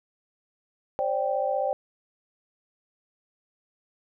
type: chord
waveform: sine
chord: C suspended second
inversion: none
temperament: equal with one note detuned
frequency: 531.8 / 587.3 / 784 Hz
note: C5 / D5 / G5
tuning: +28 / 0 / 0 cents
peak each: -28 dBFS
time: 0.99-1.73 s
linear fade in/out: 0 ms
effects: none